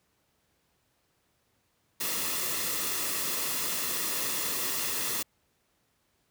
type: noise with comb filter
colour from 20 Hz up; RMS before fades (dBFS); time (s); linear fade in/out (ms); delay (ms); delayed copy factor
white; -31; 2-5.23; 10; 1.3; -0.5
effects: pink hiss -72 dBFS RMS until 6.3 s + high-pass 60 Hz 12 dB/octave